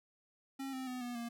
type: tone with pitch steps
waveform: square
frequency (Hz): 270 / 260.8 / 251.9 / 243.3 / 235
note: C#4 / C4 / B3 / B3 / A#3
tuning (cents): -45 / -5 / +34 / -26 / +14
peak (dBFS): -40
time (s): 0.59-1.29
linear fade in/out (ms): 10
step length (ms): 140
effects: none